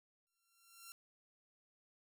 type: tone with exponential growth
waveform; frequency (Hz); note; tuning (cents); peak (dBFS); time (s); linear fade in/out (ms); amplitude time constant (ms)
5% pulse; 1366; F6; -39; -38; 0.27-0.92; 0; 140
effects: none